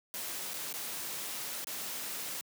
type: noise with dropouts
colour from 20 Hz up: white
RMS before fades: -39 dBFS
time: 0.14-2.41 s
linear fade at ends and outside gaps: 0 ms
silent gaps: 0.535-0.541 / 0.727-0.739 / 1.644-1.671 s
effects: high-pass 150 Hz 12 dB/octave